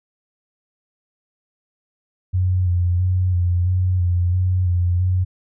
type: tone with vibrato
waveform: sine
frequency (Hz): 90.1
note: F#2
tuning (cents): -45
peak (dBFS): -15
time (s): 2.33-5.25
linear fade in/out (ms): 20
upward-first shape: square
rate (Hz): 1.5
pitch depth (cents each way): 32
effects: none